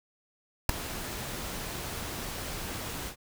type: noise with ADSR envelope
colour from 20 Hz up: pink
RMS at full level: -20 dBFS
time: 0.69-3.16 s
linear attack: 4 ms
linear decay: 5 ms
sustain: -17 dB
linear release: 91 ms
effects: none